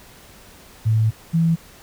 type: tone pair in turn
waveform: sine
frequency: 110.3 / 165.26 Hz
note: A2 / E3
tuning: +5 / +5 cents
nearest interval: perfect fifth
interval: 700 cents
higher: second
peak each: -14 dBFS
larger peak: neither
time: 0.85-1.11 / 1.33-1.56 s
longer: first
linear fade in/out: 20 ms
effects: pink hiss -46 dBFS RMS until 1.82 s